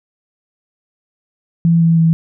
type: tone with pitch steps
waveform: sine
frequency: 167.4 / 165.48 / 163.58 Hz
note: E3 / E3 / E3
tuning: +27 / +7 / -13 cents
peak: -8 dBFS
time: 1.65-2.13 s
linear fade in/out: 0 ms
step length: 160 ms
effects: none